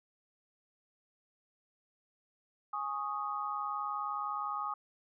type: chord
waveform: sine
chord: Ab suspended fourth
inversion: none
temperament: equal with one note detuned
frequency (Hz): 830.6 / 1104.9 / 1244.5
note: Ab5 / Db6 / Eb6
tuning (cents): 0 / -6 / 0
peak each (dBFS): -40 / -40 / -36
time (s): 2.73-4.74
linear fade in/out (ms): 5
effects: none